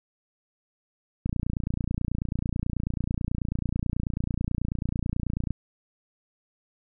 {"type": "click train", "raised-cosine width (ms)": 5, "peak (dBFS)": -15, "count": 125, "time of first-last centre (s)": [1.26, 5.507], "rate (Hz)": 29.2, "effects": []}